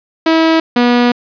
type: tone pair in turn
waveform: sawtooth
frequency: 323.8 / 242.6 Hz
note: E4 / B3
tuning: -31 / -31 cents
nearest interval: perfect fourth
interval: 500 cents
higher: first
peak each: -4 / -4 dBFS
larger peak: neither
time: 0.26-0.6 / 0.76-1.12 s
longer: second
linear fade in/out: 5 ms
effects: resampled to 11025 Hz + 7-bit